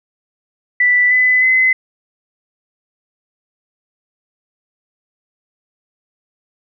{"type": "tone with pitch steps", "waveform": "sine", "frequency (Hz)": [1975.5, 2007, 2038], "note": ["B6", "B6", "C7"], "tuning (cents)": [0, 27, -46], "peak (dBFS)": -9, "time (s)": [0.8, 1.73], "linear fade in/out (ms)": 5, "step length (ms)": 310, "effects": []}